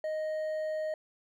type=tone with hard clipping; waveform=triangle; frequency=622.3 Hz; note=D#5; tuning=in tune; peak=-32 dBFS; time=0.04-0.94 s; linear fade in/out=2 ms; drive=7 dB; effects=none